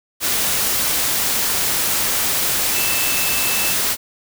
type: tone in noise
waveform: sine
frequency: 2637 Hz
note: E7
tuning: in tune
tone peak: -25 dBFS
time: 2.72-3.75 s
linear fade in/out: 50 ms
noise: white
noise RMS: -19 dBFS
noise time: 0.2-3.97 s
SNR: -9 dB
effects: none